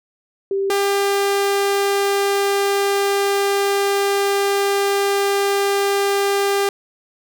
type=tone pair in turn; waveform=sine / sawtooth; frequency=392 / 398.9 Hz; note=G4 / G4; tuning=0 / +30 cents; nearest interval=unison; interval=30 cents; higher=second; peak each=-17 / -12 dBFS; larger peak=second; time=0.51-0.7 / 0.7-6.69 s; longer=second; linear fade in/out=2 ms; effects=none